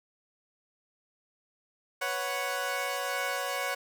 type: chord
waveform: 15% pulse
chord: B suspended second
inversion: none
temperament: equal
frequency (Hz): 493.9 / 554.4 / 740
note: B4 / C#5 / F#5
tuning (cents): 0 / 0 / 0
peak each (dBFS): -31 / -27 / -28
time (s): 2.01-3.75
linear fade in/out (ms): 10
effects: none